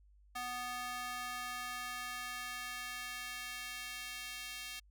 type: tone with high-pass filter sweep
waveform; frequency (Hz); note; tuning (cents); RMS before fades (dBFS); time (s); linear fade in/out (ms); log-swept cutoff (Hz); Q
square; 246.9; B3; 0; -43; 0.35-4.8; 10; 930 to 2600; 1.3
effects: added 50 Hz sine -61 dBFS peak until 4.9 s